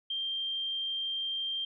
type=tone; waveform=sine; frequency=3173 Hz; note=G7; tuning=20 cents sharp; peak=-31 dBFS; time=0.1-1.65 s; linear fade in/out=5 ms; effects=none